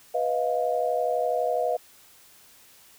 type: tone cluster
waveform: sine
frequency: 494 / 633 / 705 Hz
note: B4 / D#5 / F5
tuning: 0 / +30 / +16 cents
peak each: -27 dBFS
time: 0.14-1.77 s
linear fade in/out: 10 ms
effects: white hiss -54 dBFS RMS until 2.98 s